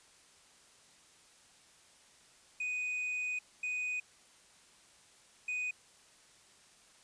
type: tone bursts at uneven times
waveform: triangle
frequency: 2489 Hz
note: D#7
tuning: in tune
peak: -32 dBFS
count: 3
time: 2.6-3.39 / 3.63-4 / 5.48-5.71 s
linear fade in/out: 5 ms
effects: white hiss -62 dBFS RMS until 7.03 s + resampled to 22050 Hz